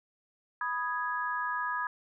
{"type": "chord", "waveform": "sine", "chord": "G# minor", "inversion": "first", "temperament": "equal", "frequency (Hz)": [987.8, 1244.5, 1661.2], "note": ["B5", "D#6", "G#6"], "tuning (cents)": [0, 0, 0], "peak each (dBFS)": [-34, -35, -34], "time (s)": [0.61, 1.87], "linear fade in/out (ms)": 2, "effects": []}